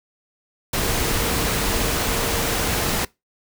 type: tone in noise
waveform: sine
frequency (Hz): 460.9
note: A#4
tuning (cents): -20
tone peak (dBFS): -32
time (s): 0.81-2.91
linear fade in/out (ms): 5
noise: pink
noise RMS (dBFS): -22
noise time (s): 0.73-3.05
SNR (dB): -13
effects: noise-tail reverb RT60 0.2 s tail -22 dB re dry